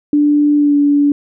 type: tone with pitch glide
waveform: sine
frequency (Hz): 293.7 to 288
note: D4 to D4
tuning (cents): 0 to -34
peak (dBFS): -8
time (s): 0.13-1.12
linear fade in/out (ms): 2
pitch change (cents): -34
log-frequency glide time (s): 0.56-0.76
effects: none